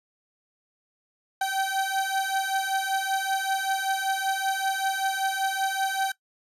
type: beating tone pair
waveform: 30% pulse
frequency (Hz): 771 / 776.2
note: G5 / G5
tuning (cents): -29 / -17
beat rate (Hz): 5.2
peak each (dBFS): -25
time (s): 1.41-6.12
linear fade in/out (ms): 5
effects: noise-tail reverb RT60 0.1 s tail -19 dB re dry + resampled to 32000 Hz